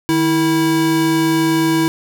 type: tone pair together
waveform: square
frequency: 153.9 / 325.5 Hz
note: D#3 / E4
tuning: -19 / -22 cents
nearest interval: octave + minor second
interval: 1297 cents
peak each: -22 / -14 dBFS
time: 0.09-1.88 s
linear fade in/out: 0 ms
effects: 8-bit